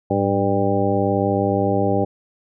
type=harmonic tone with a mistuned harmonic; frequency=99.2 Hz; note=G2; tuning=21 cents sharp; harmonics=1 / 2 / 3 / 4 / 5 / 6 / 8; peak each=-24 / -24 / -24 / -24 / -24 / -24 / -24 dBFS; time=0.1-2.05 s; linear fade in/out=10 ms; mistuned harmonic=1; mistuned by=+92 cents; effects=none